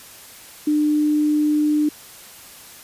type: tone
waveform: sine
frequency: 300 Hz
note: D4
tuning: 37 cents sharp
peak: -15 dBFS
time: 0.67-1.89 s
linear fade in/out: 5 ms
effects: white hiss -42 dBFS RMS until 2.83 s + resampled to 32000 Hz